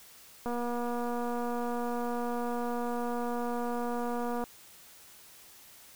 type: click train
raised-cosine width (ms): 1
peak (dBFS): -22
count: 956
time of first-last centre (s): 0.46-4.439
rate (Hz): 240
effects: white hiss -54 dBFS RMS until 5.95 s